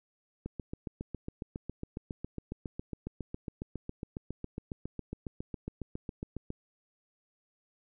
click train, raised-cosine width 3 ms, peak -24 dBFS, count 45, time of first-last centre 0.46-6.504 s, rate 7.28 Hz, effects none

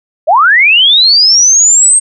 sine linear sweep, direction up, 561 to 8500 Hz, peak -3 dBFS, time 0.27-2 s, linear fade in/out 20 ms, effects none

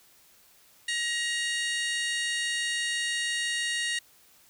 harmonic tone with a mistuned harmonic, 946 Hz, A#5, 25 cents sharp, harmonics 2 / 3 / 4 / 5 / 6 / 7 / 8 / 9 / 10, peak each -30 / -34 / -35 / -40 / -42 / -42 / -44 / -41 / -43 dBFS, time 0.88-3.99 s, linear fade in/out 5 ms, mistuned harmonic 5, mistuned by -110 cents, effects white hiss -59 dBFS RMS until 4.49 s

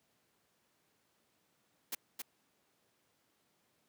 white noise with echo, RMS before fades -38 dBFS, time 1.92-1.95 s, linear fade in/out 5 ms, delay 270 ms, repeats 1, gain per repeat -4 dB, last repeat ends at 2.22 s, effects pink hiss -75 dBFS RMS until 3.88 s + high-pass 150 Hz 12 dB/octave

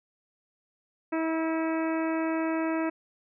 harmonic tone with a mistuned harmonic, 322.5 Hz, E4, 38 cents flat, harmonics 1 / 2 / 3 / 4 / 5 / 6 / 7 / 8, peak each -27 / -33 / -37 / -39 / -41 / -43 / -44 / -45 dBFS, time 1.12-2.9 s, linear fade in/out 10 ms, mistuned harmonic 4, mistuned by +21 cents, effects none

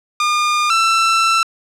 sawtooth tone pair in turn, 1211 / 1336.2 Hz, D#6 / E6, -47 / +23 cents, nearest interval major second, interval 170 cents, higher second, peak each -10 / -8 dBFS, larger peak second, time 0.2-0.7 / 0.7-1.43 s, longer second, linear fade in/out 2 ms, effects low-pass 7000 Hz 12 dB/octave

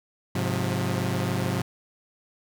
sawtooth chord, F minor, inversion first, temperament equal with one note detuned, 103.83 / 130.81 / 178.39 Hz, Ab2 / C3 / F3, 0 / 0 / +37 cents, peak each -25 dBFS, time 0.35-1.62 s, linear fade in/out 5 ms, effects none

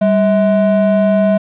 triangle ring-modulated tone, 420.5 Hz, G#4, 22 cents sharp, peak -4 dBFS, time 0.01-1.38 s, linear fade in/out 10 ms, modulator 224 Hz, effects resampled to 8000 Hz + 7-bit

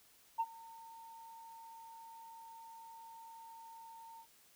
sine tone with ADSR envelope, 911 Hz, A#5, 40 cents flat, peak -28 dBFS, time 0.38-4.27 s, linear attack 22 ms, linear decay 47 ms, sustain -23 dB, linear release 76 ms, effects tanh soft clip ceiling -28 dBFS + white hiss -66 dBFS RMS until 4.55 s

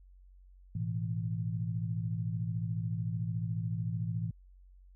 sine chord, A suspended second, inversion none, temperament just, 110 / 123.75 / 165 Hz, A2 / B2 / E3, 0 / +4 / +2 cents, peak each -34 / -39 / -36 dBFS, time 0.75-4.31 s, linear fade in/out 5 ms, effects added 46 Hz sine -54 dBFS peak until 4.95 s

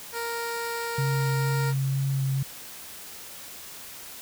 15% pulse tone, 466.2 Hz, A#4, in tune, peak -23 dBFS, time 0.12-1.74 s, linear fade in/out 50 ms
sine tone with vibrato, 135.9 Hz, C#3, 34 cents flat, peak -23 dBFS, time 0.98-2.43 s, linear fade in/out 5 ms, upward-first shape sine, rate 2.1 Hz, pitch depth 11 cents each way
effects white hiss -42 dBFS RMS until 4.21 s

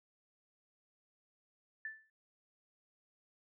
sine tone with exponential decay, 1760 Hz, A6, in tune, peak -37 dBFS, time 1.85-2.1 s, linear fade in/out 2 ms, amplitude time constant 54 ms, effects none

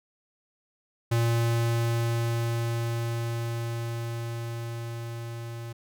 square tone with level ramp, 116.54 Hz, A#2, in tune, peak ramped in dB -22 to -36 dBFS, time 1.11-5.73 s, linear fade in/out 10 ms, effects none

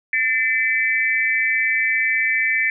sine tone cluster, 1788 / 2050 / 2305 Hz, A6 / C7 / D7, +27 / -36 / -33 cents, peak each -21 dBFS, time 0.13-2.7 s, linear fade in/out 2 ms, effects none

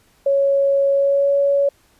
sine tone with pitch glide, 554.4 to 561.5 Hz, C#5 to C#5, 0 to +22 cents, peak -13 dBFS, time 0.26-1.69 s, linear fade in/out 5 ms, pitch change +22 cents, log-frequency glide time 0.91-1.32 s, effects pink hiss -57 dBFS RMS until 1.99 s + resampled to 32000 Hz

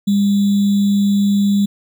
sine tone with sample-and-hold, 201.4 Hz, G3, 47 cents sharp, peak -11 dBFS, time 0.07-1.66 s, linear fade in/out 10 ms, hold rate 3675 Hz, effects none

